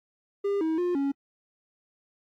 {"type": "tone with pitch steps", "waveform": "triangle", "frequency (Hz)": [401.3, 320, 354.7, 278], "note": ["G4", "D#4", "F4", "C#4"], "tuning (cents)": [41, 49, 27, 5], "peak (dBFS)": -22, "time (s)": [0.44, 1.12], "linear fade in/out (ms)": 10, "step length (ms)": 170, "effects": ["AAC 48 kbps"]}